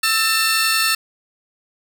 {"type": "tone cluster", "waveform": "sawtooth", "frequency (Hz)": [1315, 1794, 2681, 4400], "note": ["E6", "A6", "E7", "C#8"], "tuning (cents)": [-5, 33, 29, -14], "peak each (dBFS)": -18, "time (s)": [0.03, 0.95], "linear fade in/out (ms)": 5, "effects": []}